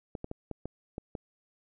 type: clicks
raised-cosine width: 2 ms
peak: -23 dBFS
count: 7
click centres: 0.152 / 0.244 / 0.314 / 0.513 / 0.656 / 0.981 / 1.152 s
effects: none